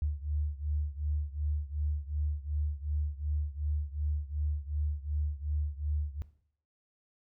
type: beating tone pair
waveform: sine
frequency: 73.42 / 76.12 Hz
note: D2 / D#2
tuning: 0 / -37 cents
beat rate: 2.7 Hz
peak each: -32 / -34 dBFS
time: 0.02-6.22 s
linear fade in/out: 0 ms
effects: noise-tail reverb RT60 0.6 s tail -17 dB re dry